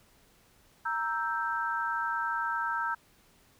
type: chord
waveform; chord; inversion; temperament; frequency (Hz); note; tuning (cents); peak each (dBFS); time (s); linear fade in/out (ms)
sine; E diminished; second; equal; 932.3 / 1318.5 / 1568; Bb5 / E6 / G6; 0 / 0 / 0; -33; 0.85-2.95; 10
effects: pink hiss -63 dBFS RMS until 3.59 s